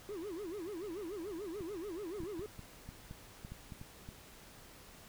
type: tone with vibrato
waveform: triangle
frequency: 370 Hz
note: F#4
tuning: in tune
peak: -38 dBFS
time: 0.09-2.46 s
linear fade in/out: 0 ms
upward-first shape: sine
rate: 6.9 Hz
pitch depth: 250 cents each way
type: clicks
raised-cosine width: 5 ms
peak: -34 dBFS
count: 12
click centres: 1.608 / 2.204 / 2.235 / 2.394 / 2.593 / 2.89 / 3.111 / 3.449 / 3.52 / 3.722 / 3.814 / 4.089 s
effects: pink hiss -56 dBFS RMS until 5.08 s